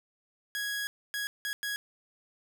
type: tone bursts at uneven times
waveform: sawtooth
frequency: 1661.2 Hz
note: G#6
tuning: in tune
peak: -28 dBFS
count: 4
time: 0.55-0.87 / 1.14-1.27 / 1.45-1.53 / 1.63-1.76 s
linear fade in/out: 0 ms
effects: none